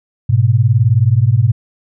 sine beating tone pair, 105.2 / 124.2 Hz, G#2 / B2, +23 / +10 cents, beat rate 19 Hz, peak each -11 dBFS, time 0.29-1.52 s, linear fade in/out 10 ms, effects none

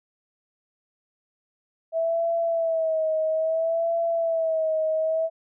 sine tone with vibrato, 651 Hz, E5, 22 cents flat, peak -21 dBFS, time 1.92-5.3 s, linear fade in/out 50 ms, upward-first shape sine, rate 0.6 Hz, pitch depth 54 cents each way, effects none

